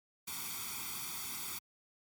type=noise with comb filter; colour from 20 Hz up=white; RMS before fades=-41 dBFS; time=0.27-1.59 s; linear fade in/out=10 ms; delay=0.87 ms; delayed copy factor=+0.9; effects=high-pass 80 Hz 12 dB/octave + MP3 96 kbps